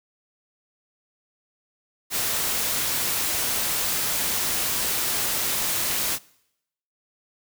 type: noise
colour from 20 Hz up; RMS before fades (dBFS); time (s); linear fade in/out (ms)
white; -25; 2.1-6.19; 50
effects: noise-tail reverb RT60 0.8 s tail -23 dB re dry